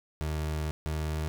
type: tone pair in turn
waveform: 30% pulse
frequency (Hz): 77 / 77.54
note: D#2 / D#2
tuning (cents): -17 / -5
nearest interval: unison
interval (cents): 12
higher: second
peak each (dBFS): -27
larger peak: neither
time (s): 0.21-0.71 / 0.86-1.28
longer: first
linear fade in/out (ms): 0
effects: none